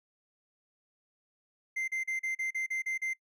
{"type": "tone bursts", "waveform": "triangle", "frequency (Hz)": 2084, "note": "C7", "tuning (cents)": -7, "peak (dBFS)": -29, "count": 9, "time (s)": [1.76, 3.136], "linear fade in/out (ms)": 10, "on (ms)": 120, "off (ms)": 37, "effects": ["noise-tail reverb RT60 0.1 s tail -22 dB re dry"]}